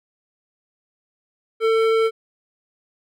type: tone with hard clipping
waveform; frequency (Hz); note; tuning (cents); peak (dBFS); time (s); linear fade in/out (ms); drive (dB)
sine; 447.9; A4; +31; -17; 1.6-2.11; 50; 13
effects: none